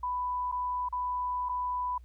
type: tone with dropouts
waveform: sine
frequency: 993 Hz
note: B5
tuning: 9 cents sharp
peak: -29 dBFS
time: 0.03-1.98 s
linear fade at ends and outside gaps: 5 ms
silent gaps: 0.516-0.523 / 0.888-0.925 / 1.488-1.493 s
effects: added 60 Hz sine -48 dBFS peak until 2.04 s + pink hiss -74 dBFS RMS until 2.04 s